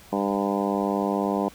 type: harmonic tone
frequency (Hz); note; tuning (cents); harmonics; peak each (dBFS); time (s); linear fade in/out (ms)
100; G2; +35; 2 / 3 / 4 / 5 / 6 / 7 / 8 / 9 / 10; -27 / -29 / -30 / -31 / -32 / -32 / -33 / -34 / -34; 0.12-1.49; 10
effects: pink hiss -49 dBFS RMS until 1.54 s